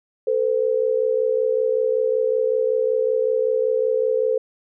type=tone pair together; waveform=sine; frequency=443.6 / 508.9 Hz; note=A4 / C5; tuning=+14 / -48 cents; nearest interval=major second; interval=238 cents; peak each=-20 / -20 dBFS; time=0.27-4.38 s; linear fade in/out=5 ms; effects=none